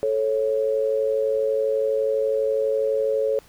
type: tone pair together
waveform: sine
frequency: 437.9 / 550 Hz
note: A4 / C#5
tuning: -8 / -14 cents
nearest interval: major third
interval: 394 cents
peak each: -22 dBFS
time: 0.03-3.39 s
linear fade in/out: 0 ms
effects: pink hiss -53 dBFS RMS until 3.48 s